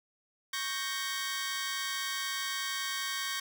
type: chord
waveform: 15% pulse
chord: G diminished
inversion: second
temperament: equal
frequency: 1108.7 / 1568 / 1864.7 Hz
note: Db6 / G6 / Bb6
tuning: 0 / 0 / 0 cents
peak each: -31 dBFS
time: 0.53-3.4 s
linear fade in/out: 5 ms
effects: none